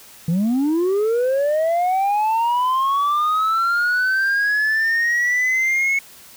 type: linear sweep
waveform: sine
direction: up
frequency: 157.6 to 2204 Hz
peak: -13 dBFS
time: 0.28-5.99 s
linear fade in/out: 5 ms
effects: tanh soft clip ceiling -15 dBFS + white hiss -44 dBFS RMS until 6.36 s